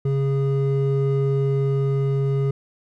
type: tone pair together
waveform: triangle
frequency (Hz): 137.32 / 411.5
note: C#3 / G#4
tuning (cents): -16 / -16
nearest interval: octave + perfect fifth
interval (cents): 1900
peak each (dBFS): -17 / -22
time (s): 0.05-2.51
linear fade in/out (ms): 5
effects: none